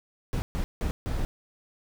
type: noise bursts at uneven times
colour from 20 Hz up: brown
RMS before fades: -28 dBFS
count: 4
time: 0.33-0.42 / 0.55-0.64 / 0.81-0.91 / 1.06-1.25 s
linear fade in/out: 0 ms
effects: none